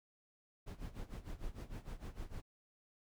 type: noise with tremolo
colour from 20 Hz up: brown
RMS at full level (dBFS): -43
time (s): 0.66-2.42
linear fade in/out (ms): 20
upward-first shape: sine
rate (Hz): 6.6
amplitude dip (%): 85
effects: none